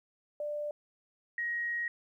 sine tone pair in turn, 592 / 1888.2 Hz, D5 / A#6, +14 / +22 cents, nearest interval octave + minor sixth, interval 2008 cents, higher second, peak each -33 / -31 dBFS, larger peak second, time 0.4-0.71 / 1.38-1.88 s, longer second, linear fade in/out 2 ms, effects 12-bit

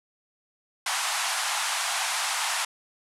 pink band-pass noise, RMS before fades -28 dBFS, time 0.86-2.65 s, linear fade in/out 5 ms, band 730 to 11000 Hz, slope 48 dB/octave, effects none

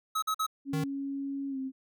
square tone bursts, 1282 Hz, E6, 49 cents flat, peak -28 dBFS, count 3, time 0.15-0.466 s, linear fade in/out 10 ms, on 74 ms, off 47 ms
sine tone with pitch glide, 276.5 to 264.6 Hz, C#4 to C4, -4 to +20 cents, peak -32 dBFS, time 0.65-1.72 s, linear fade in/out 50 ms, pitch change -76 cents, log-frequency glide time 1.49-1.58 s
square tone, 155.56 Hz, D#3, in tune, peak -30 dBFS, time 0.73-0.84 s, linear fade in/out 5 ms
effects none

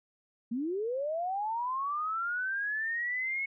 sine linear sweep, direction up, 220 to 2200 Hz, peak -30 dBFS, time 0.51-3.46 s, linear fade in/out 10 ms, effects none

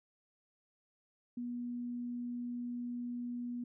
sine tone, 242.3 Hz, B3, 33 cents flat, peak -37 dBFS, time 1.37-3.64 s, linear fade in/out 5 ms, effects none

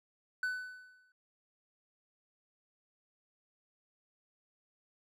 triangle tone with exponential decay, 1500 Hz, F#6, 23 cents sharp, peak -28 dBFS, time 0.43-1.12 s, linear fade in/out 2 ms, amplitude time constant 150 ms, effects none

